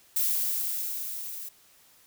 violet noise with level ramp, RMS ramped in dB -25 to -39 dBFS, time 0.16-1.49 s, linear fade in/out 5 ms, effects white hiss -59 dBFS RMS until 2.06 s

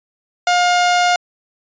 sawtooth tone, 711 Hz, F5, 31 cents sharp, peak -8 dBFS, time 0.47-1.16 s, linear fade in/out 2 ms, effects resampled to 16000 Hz

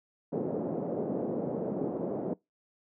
white band-pass noise, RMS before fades -33 dBFS, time 0.32-2.34 s, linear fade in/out 10 ms, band 160 to 520 Hz, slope 24 dB/octave, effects noise-tail reverb RT60 0.2 s tail -24 dB re dry

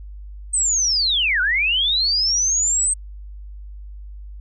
sine linear two-way sweep, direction down then up, 8372 to 1416 to 8372 Hz, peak -16 dBFS, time 0.53-2.94 s, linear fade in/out 10 ms, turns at 1.41 s, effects added 50 Hz sine -33 dBFS peak until 4.4 s

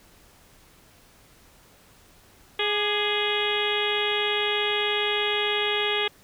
harmonic tone with a mistuned harmonic, 416.8 Hz, G#4, 6 cents sharp, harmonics 1 / 2 / 3 / 4 / 5 / 6 / 7 / 8 / 9, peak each -28 / -33 / -35 / -33 / -31 / -32 / -32 / -28 / -37 dBFS, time 2.59-6.08 s, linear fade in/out 5 ms, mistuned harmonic 3, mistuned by -54 cents, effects pink hiss -55 dBFS RMS until 6.23 s

